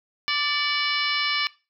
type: harmonic tone with a mistuned harmonic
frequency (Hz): 587.3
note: D5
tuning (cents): 0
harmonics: 2 / 3 / 4 / 5 / 6 / 7 / 8 / 9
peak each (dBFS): -30 / -31 / -27 / -29 / -33 / -32 / -36 / -32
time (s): 0.28-1.47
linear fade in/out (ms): 0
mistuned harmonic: 4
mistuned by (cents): -38
effects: noise-tail reverb RT60 0.3 s tail -20 dB re dry